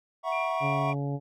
triangle chord, F# dominant seventh, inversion third, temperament equal with one note detuned, 659.3 / 740 / 955.2 / 1108.7 Hz, E5 / F#5 / A#5 / C#6, 0 / 0 / +42 / 0 cents, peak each -29 / -31 / -33 / -30 dBFS, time 0.23-0.95 s, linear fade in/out 50 ms
sine tone with tremolo, 2377 Hz, D7, 20 cents sharp, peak -32 dBFS, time 0.32-0.93 s, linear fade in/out 5 ms, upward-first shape sine, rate 3.5 Hz, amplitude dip 80%
harmonic tone, 141.3 Hz, C#3, 34 cents sharp, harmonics 1 / 2 / 3 / 4 / 5 / 6, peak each -29 / -35 / -39 / -41 / -43 / -45 dBFS, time 0.6-1.2 s, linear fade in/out 50 ms
effects none

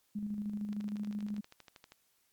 sine tone with tremolo, 207.7 Hz, G#3, in tune, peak -33 dBFS, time 0.15-1.41 s, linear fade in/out 10 ms, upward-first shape square, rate 13 Hz, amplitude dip 40%
click train, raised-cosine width 0.2 ms, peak -34 dBFS, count 16, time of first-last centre 0.73-1.92 s, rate 12.6 Hz
effects white hiss -73 dBFS RMS until 2.32 s + MP3 96 kbps

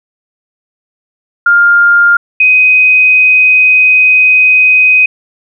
sine tone pair in turn, 1404 / 2510 Hz, F6 / D#7, +9 / +15 cents, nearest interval minor seventh, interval 1006 cents, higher second, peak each -3 dBFS, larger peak neither, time 1.46-2.17 / 2.4-5.06 s, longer second, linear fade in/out 5 ms, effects none

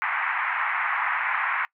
white band-pass noise, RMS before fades -26 dBFS, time 0.02-1.65 s, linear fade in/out 0 ms, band 830 to 2200 Hz, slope 48 dB/octave, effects noise-tail reverb RT60 0.1 s tail -23 dB re dry

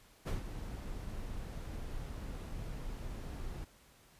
brown noise with ADSR envelope, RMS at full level -32 dBFS, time 0.25-3.65 s, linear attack 28 ms, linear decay 130 ms, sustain -10 dB, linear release 15 ms, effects pink hiss -63 dBFS RMS until 4.19 s + resampled to 32000 Hz

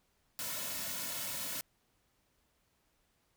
white noise with comb filter, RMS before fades -39 dBFS, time 0.39-1.61 s, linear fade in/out 0 ms, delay 2.5 ms, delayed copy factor -0.7, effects pink hiss -75 dBFS RMS until 3.36 s

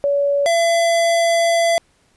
sine / square tone pair in turn, 567 / 674.3 Hz, C#5 / E5, +39 / +39 cents, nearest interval minor third, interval 300 cents, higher second, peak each -14 dBFS, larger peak neither, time 0.04-0.46 / 0.46-1.78 s, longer second, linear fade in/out 0 ms, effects pink hiss -59 dBFS RMS until 2.16 s + resampled to 24000 Hz

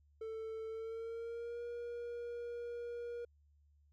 triangle tone with pitch glide, 443.9 to 475.8 Hz, A4 to A#4, +15 to +35 cents, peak -39 dBFS, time 0.21-3.25 s, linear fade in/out 5 ms, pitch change +120 cents, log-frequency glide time 0.68-1.62 s, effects added 73 Hz sine -66 dBFS peak until 3.92 s

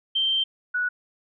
sine tone pair in turn, 3136 / 1470.6 Hz, G7 / F#6, 0 / -11 cents, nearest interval octave + minor second, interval 1311 cents, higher first, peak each -20 / -22 dBFS, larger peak first, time 0.15-0.44 / 0.74-0.89 s, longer first, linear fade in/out 10 ms, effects none

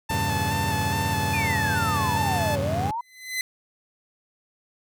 sawtooth tone with vibrato, 880 Hz, A5, in tune, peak -22 dBFS, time 0.09-2.56 s, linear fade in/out 10 ms, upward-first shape square, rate 2.4 Hz, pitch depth 21 cents each way
30% pulse chord, E diminished seventh, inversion none, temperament equal, 82.41 / 98 / 116.54 / 138.59 Hz, E2 / G2 / Bb2 / Db3, 0 / 0 / 0 / 0 cents, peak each -29 / -26 / -32 / -28 dBFS, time 0.1-2.91 s, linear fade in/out 5 ms
sine exponential two-way sweep, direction down then up, 2508 to 541 to 985 Hz, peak -26 dBFS, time 1.33-3.01 s, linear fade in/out 5 ms, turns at 2.6 s
sawtooth tone with exponential growth, 2028 Hz, B6, 45 cents sharp, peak -19 dBFS, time 2.99-3.41 s, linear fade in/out 1 ms, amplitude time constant 91 ms
effects none

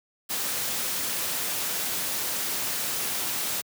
white noise, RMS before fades -29 dBFS, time 0.29-3.62 s, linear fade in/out 20 ms, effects high-pass 100 Hz 12 dB/octave

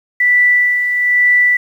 sine tone with tremolo, 1971 Hz, B6, 4 cents flat, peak -7 dBFS, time 0.2-1.57 s, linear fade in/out 5 ms, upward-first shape sine, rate 1.1 Hz, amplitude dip 50%, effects 7-bit

